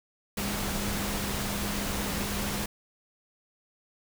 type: tone in noise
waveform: sine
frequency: 202 Hz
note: G#3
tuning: 48 cents flat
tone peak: -35 dBFS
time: 0.37-2.66 s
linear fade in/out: 5 ms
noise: pink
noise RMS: -32 dBFS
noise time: 0.37-2.66 s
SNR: -6 dB
effects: none